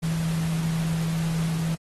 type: tone in noise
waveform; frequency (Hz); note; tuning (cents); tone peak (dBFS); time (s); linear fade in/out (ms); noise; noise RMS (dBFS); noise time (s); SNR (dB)
sine; 163.2; E3; -17; -23; 0.02-1.76; 20; pink; -37; 0.02-1.76; +11
effects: AAC 32 kbps